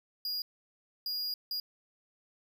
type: tone bursts at uneven times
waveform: square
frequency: 4860 Hz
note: D#8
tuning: 42 cents flat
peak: -33 dBFS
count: 3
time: 0.25-0.42 / 1.06-1.34 / 1.51-1.6 s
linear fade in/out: 2 ms
effects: none